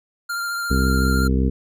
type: tone with vibrato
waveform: square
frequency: 1393 Hz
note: F6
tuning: 5 cents flat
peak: -24 dBFS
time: 0.29-1.28 s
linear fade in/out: 10 ms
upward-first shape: triangle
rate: 14 Hz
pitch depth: 21 cents each way
type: harmonic tone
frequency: 65.41 Hz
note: C2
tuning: in tune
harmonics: 1 / 2 / 3 / 4 / 5 / 6 / 7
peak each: -18 / -25 / -23 / -24 / -35 / -30 / -31 dBFS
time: 0.7-1.5 s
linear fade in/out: 10 ms
effects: none